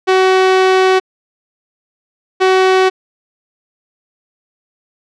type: tone pair in turn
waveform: sawtooth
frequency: 376 / 376 Hz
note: F#4 / F#4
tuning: +28 / +28 cents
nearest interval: unison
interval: 0 cents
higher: neither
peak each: -4 dBFS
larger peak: neither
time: 0.07-1 / 2.4-2.9 s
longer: first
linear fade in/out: 20 ms
effects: low-pass 4000 Hz 12 dB/octave